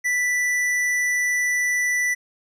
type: tone with hard clipping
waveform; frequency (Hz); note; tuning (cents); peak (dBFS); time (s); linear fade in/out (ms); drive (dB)
triangle; 1975.5; B6; 0; -21; 0.04-2.15; 20; 14
effects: none